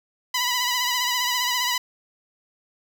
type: tone with vibrato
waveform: 10% pulse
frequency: 987.8 Hz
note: B5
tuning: in tune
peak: -13 dBFS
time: 0.34-1.78 s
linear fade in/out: 5 ms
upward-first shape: triangle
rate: 15 Hz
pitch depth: 54 cents each way
effects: none